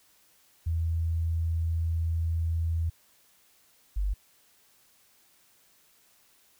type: tone pair in turn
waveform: sine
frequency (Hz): 82.4 / 49.13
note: E2 / G1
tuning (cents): 0 / +5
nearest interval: major sixth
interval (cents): 895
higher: first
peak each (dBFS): -25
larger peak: neither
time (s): 0.66-2.9 / 3.96-4.14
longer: first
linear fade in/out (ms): 10
effects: white hiss -63 dBFS RMS until 6.59 s